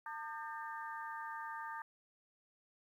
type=harmonic tone with a mistuned harmonic; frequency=301.7 Hz; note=D4; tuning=47 cents sharp; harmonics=3 / 4 / 5 / 6; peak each=-45 / -47 / -49 / -51 dBFS; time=0.06-1.82 s; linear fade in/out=2 ms; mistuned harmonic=5; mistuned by=+83 cents; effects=12-bit